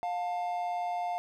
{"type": "tone pair together", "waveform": "triangle", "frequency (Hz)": [707.2, 889], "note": ["F5", "A5"], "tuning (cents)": [22, 18], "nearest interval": "major third", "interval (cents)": 396, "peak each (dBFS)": [-29, -36], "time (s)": [0.03, 1.18], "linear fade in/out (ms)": 0, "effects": []}